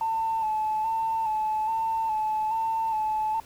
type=tone with vibrato; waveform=sine; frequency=880 Hz; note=A5; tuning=in tune; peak=-23 dBFS; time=0.01-3.4 s; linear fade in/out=2 ms; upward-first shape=square; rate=1.2 Hz; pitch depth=31 cents each way; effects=tanh soft clip ceiling -19 dBFS + pink hiss -52 dBFS RMS until 3.45 s